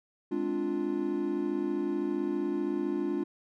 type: chord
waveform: triangle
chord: D half-diminished seventh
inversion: second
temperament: equal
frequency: 207.7 / 261.6 / 293.7 / 349.2 Hz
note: Ab3 / C4 / D4 / F4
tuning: 0 / 0 / 0 / 0 cents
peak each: -35 / -36 / -30 / -30 dBFS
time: 0.31-3.24 s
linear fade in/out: 10 ms
effects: none